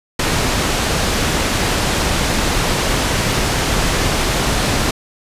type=low-pass noise; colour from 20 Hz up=pink; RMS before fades=-17 dBFS; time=0.19-4.91 s; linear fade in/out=5 ms; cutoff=8200 Hz; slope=12 dB/octave; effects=resampled to 32000 Hz